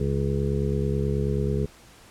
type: harmonic tone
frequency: 69.3 Hz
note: C#2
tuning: in tune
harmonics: 1 / 2 / 3 / 5 / 6 / 7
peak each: -28 / -26 / -30 / -35 / -29 / -36 dBFS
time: 0-1.66 s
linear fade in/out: 5 ms
effects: pink hiss -51 dBFS RMS until 2.1 s + low-pass 11000 Hz 12 dB/octave